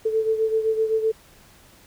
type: beating tone pair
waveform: sine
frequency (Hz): 440 / 447.8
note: A4 / A4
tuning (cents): 0 / +30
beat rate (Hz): 7.8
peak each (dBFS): -20 / -26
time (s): 0.05-1.12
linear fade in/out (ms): 10
effects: pink hiss -52 dBFS RMS until 1.86 s